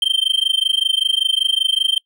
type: tone with amplitude modulation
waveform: triangle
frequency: 3136 Hz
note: G7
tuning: in tune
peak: -9 dBFS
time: 0.02-1.98 s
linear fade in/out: 2 ms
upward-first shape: sine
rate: 25.2 Hz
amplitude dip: 100%
effects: noise-tail reverb RT60 0.1 s tail -26 dB re dry